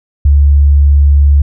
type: tone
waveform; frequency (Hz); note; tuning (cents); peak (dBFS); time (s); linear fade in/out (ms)
sine; 71.4; D2; -48; -3; 0.25-1.42; 5
effects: none